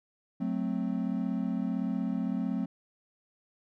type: chord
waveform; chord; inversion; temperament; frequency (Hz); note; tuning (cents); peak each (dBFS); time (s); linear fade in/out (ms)
triangle; F# diminished; none; equal with one note detuned; 184.14 / 220 / 261.6; F#3 / A3 / C4; -8 / 0 / 0; -31; 0.4-2.66; 10
effects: none